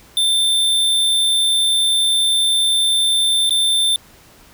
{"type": "tone with dropouts", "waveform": "square", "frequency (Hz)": 3565, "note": "A7", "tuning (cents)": 22, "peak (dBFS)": -14, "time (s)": [0.17, 3.96], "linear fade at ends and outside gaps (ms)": 1, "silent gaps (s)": [3.495, 3.507], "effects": ["pink hiss -47 dBFS RMS until 4.53 s"]}